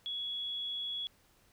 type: tone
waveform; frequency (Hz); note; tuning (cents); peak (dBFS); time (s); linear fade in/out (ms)
sine; 3363; G#7; +21; -35; 0.06-1.07; 0
effects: pink hiss -67 dBFS RMS until 1.52 s